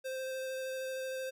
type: tone with vibrato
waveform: square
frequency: 523 Hz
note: C5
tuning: 1 cent flat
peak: -37 dBFS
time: 0.04-1.31 s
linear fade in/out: 20 ms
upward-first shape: square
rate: 13 Hz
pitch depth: 8 cents each way
effects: none